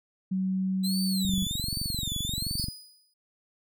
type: tone with pitch glide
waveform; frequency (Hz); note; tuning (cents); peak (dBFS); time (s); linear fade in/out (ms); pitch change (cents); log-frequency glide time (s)
sine; 188.5 to 189.81; F#3 to F#3; +32 to +44; -25; 0.31-1.45; 10; +12; 0.45-1.21
type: tone with vibrato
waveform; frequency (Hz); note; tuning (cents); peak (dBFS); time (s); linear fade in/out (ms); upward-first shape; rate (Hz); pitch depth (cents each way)
sawtooth; 3951; B7; 0; -28; 0.83-2.66; 20; sine; 1.3; 250
type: click train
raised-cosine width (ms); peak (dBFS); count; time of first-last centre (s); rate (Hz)
5; -22; 34; 1.25-2.685; 23
type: tone with exponential decay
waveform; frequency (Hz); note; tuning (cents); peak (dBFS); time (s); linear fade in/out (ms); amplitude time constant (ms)
sawtooth; 4962; D#8; -6; -28; 2.58-3.14; 5; 120
effects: none